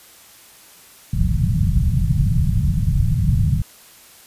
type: low-pass noise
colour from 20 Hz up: white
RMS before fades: -17 dBFS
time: 1.13-3.62 s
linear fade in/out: 5 ms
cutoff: 170 Hz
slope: 48 dB/octave
effects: white hiss -46 dBFS RMS until 4.26 s + resampled to 32000 Hz